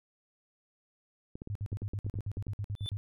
clicks, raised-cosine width 3 ms, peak -28 dBFS, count 11, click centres 1.355 / 1.419 / 1.474 / 1.729 / 1.82 / 1.935 / 2.065 / 2.141 / 2.188 / 2.371 / 2.468 s
sine tone bursts, 102.2 Hz, G#2, 27 cents flat, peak -32 dBFS, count 14, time 1.5-2.97 s, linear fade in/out 0 ms, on 53 ms, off 56 ms
triangle tone with exponential growth, 3520 Hz, A7, in tune, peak -31 dBFS, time 2.76-2.89 s, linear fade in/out 0 ms, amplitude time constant 28 ms
effects none

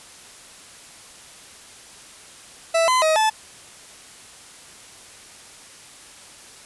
40% pulse tone with pitch steps, 660 / 1020 / 631 / 871 Hz, E5 / C6 / D#5 / A5, +2 / -44 / +24 / -18 cents, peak -15 dBFS, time 2.74-3.3 s, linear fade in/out 10 ms, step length 140 ms, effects white hiss -44 dBFS RMS until 6.65 s + resampled to 24000 Hz

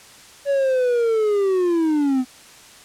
triangle linear sweep, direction down, 569 to 249.1 Hz, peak -14 dBFS, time 0.45-2.25 s, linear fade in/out 50 ms, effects white hiss -45 dBFS RMS until 2.84 s + low-pass 9000 Hz 12 dB/octave

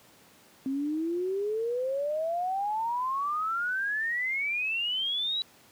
sine exponential sweep, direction up, 263.1 to 3951 Hz, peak -27 dBFS, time 0.66-5.42 s, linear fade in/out 0 ms, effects pink hiss -57 dBFS RMS until 5.71 s + high-pass 150 Hz 12 dB/octave

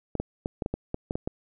clicks, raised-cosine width 2 ms, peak -15 dBFS, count 10, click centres 0.153 / 0.2 / 0.459 / 0.622 / 0.661 / 0.74 / 0.944 / 1.109 / 1.155 / 1.275 s, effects none

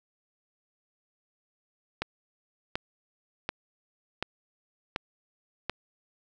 click train, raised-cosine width 0.3 ms, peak -13 dBFS, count 6, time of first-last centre 2.02-5.696 s, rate 1.36 Hz, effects none

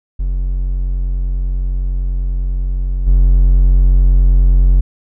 triangle tone with level steps, 45.23 Hz, F#1, 39 cents flat, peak -12 / -4 dBFS, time 0.19-4.81 s, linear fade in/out 10 ms, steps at 3.06 s, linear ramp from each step 20 ms, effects none

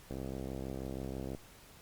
click train, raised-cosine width 2 ms, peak -27 dBFS, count 83, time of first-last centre 0.11-1.349 s, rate 66.2 Hz, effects pink hiss -57 dBFS RMS until 1.81 s + Opus 48 kbps

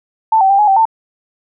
sine tone with pitch steps, 885 / 771 / 791 / 839 / 776 / 895 Hz, A5 / G5 / G5 / G#5 / G5 / A5, +10 / -29 / +15 / +17 / -18 / +29 cents, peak -7 dBFS, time 0.32-0.854 s, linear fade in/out 5 ms, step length 89 ms, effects none

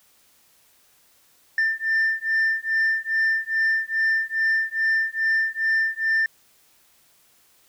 sine beating tone pair, 1787 / 1789.4 Hz, A6 / A6, +26 / +29 cents, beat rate 2.4 Hz, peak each -21 dBFS, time 1.58-6.26 s, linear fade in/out 2 ms, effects tanh soft clip ceiling -16 dBFS + white hiss -59 dBFS RMS until 7.68 s

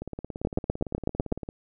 two click trains, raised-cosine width 2 ms, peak -21 / -10 dBFS, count 27 / 8, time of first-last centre 0.02-1.489 / 0.45-1.324 s, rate 17.7 / 8.01 Hz, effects none

